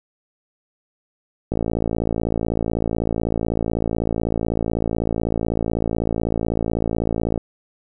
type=click train; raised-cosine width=2 ms; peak=-8 dBFS; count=329; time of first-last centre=1.52-7.377 s; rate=56 Hz; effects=none